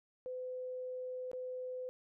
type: tone with dropouts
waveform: sine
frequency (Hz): 507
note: B4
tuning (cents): +45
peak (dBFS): -39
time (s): 0.26-1.89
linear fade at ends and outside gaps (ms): 0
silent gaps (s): 1.315-1.332
effects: none